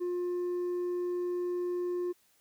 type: tone with hard clipping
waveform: triangle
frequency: 355.1 Hz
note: F4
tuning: 29 cents sharp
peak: -29 dBFS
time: 0-2.13 s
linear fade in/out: 20 ms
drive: 1 dB
effects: white hiss -68 dBFS RMS until 2.4 s